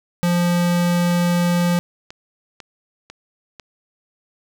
square tone, 174.61 Hz, F3, in tune, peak -16 dBFS, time 0.23-1.79 s, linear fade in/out 0 ms
click train, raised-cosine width 0.2 ms, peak -19 dBFS, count 6, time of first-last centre 1.11-3.598 s, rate 2.01 Hz
effects none

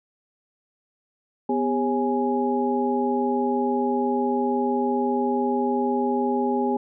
sine tone cluster, 248.7 / 402.7 / 545 / 833 Hz, B3 / G4 / C#5 / G#5, +12 / +47 / -29 / +5 cents, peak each -24 / -25 / -32 / -26 dBFS, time 1.49-6.77 s, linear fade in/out 5 ms, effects none

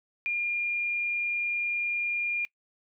sine tone, 2410 Hz, D7, 44 cents sharp, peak -26 dBFS, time 0.26-2.45 s, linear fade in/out 0 ms, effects noise-tail reverb RT60 0.1 s tail -22 dB re dry

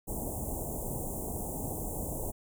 pink band-stop noise, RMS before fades -36 dBFS, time 0.07-2.32 s, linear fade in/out 20 ms, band 860 to 7400 Hz, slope 48 dB/octave, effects none

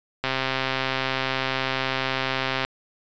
click train, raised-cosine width 0.3 ms, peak -8 dBFS, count 319, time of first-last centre 0.24-2.649 s, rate 132 Hz, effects resampled to 16000 Hz

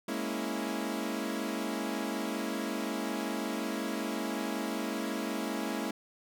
sawtooth chord, A# half-diminished seventh, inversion third, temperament equal, 207.7 / 233.1 / 277.2 / 329.6 Hz, G#3 / A#3 / C#4 / E4, 0 / 0 / 0 / 0 cents, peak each -34 dBFS, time 0.08-5.91 s, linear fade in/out 5 ms, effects none

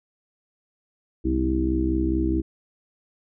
harmonic tone with a mistuned harmonic, 64.7 Hz, C2, 19 cents flat, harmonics 1 / 2 / 3 / 4 / 5 / 6, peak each -25 / -34 / -32 / -30 / -23 / -33 dBFS, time 1.24-2.42 s, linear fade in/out 20 ms, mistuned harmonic 3, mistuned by +59 cents, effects none

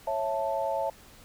sine chord, A major, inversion first, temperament just, 550 / 660 / 880 Hz, C#5 / E5 / A5, -14 / +2 / 0 cents, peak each -31 dBFS, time 0.07-0.9 s, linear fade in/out 5 ms, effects pink hiss -53 dBFS RMS until 1.24 s

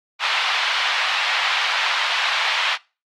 white band-pass noise, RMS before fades -21 dBFS, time 0.19-2.78 s, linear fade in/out 50 ms, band 780 to 3600 Hz, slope 24 dB/octave, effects noise-tail reverb RT60 0.3 s tail -22 dB re dry + Opus 48 kbps

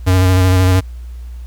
square tone with vibrato, 92.5 Hz, F#2, in tune, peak -9 dBFS, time 0.06-0.81 s, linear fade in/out 20 ms, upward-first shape square, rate 13 Hz, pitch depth 21 cents each way, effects added 60 Hz sine -26 dBFS peak until 1.46 s + pink hiss -51 dBFS RMS until 1.46 s

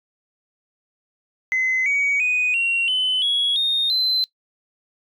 sine tone with pitch steps, 2045 / 2256 / 2489 / 2746 / 3029 / 3341 / 3686 / 4066 Hz, C7 / C#7 / D#7 / F7 / F#7 / G#7 / A#7 / B7, -40 / +30 / 0 / -30 / +40 / +10 / -20 / +50 cents, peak -16 dBFS, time 1.52-4.24 s, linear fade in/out 0 ms, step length 340 ms, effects noise-tail reverb RT60 0.1 s tail -22 dB re dry + tanh soft clip ceiling -14 dBFS

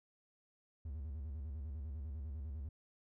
triangle tone with vibrato, 73.2 Hz, D2, 5 cents flat, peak -39 dBFS, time 0.85-2.69 s, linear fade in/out 5 ms, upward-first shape square, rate 10 Hz, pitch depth 160 cents each way, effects none

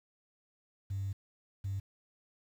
sine tone bursts at uneven times, 98 Hz, G2, in tune, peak -32 dBFS, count 2, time 0.9-1.13 / 1.64-1.8 s, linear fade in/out 10 ms, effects tanh soft clip ceiling -30 dBFS + 10-bit

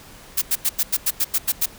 blue noise bursts, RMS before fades -19 dBFS, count 10, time 0.37-1.66 s, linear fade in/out 10 ms, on 48 ms, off 90 ms, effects pink hiss -44 dBFS RMS until 1.78 s

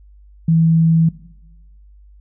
sine tone, 163.2 Hz, E3, 17 cents flat, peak -10 dBFS, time 0.48-1.09 s, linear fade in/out 5 ms, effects noise-tail reverb RT60 1.0 s tail -18 dB re dry + added 50 Hz sine -42 dBFS peak until 2.2 s

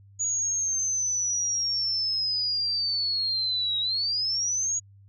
sine linear two-way sweep, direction down then up, 6780 to 3800 to 6780 Hz, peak -24 dBFS, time 0.19-4.8 s, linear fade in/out 20 ms, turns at 3.8 s, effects added 99 Hz sine -50 dBFS peak until 5.08 s

